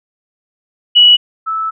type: tone pair in turn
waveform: sine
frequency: 2934 / 1310.5 Hz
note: F#7 / E6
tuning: -15 / -11 cents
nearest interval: octave + major second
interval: 1396 cents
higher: first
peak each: -3 / -15 dBFS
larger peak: first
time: 0.95-1.17 / 1.46-1.71 s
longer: second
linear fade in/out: 20 ms
effects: none